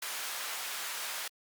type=high-pass noise; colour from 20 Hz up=pink; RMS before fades=-38 dBFS; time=0.02-1.28 s; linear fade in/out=5 ms; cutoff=1100 Hz; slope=12 dB/octave; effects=Opus 48 kbps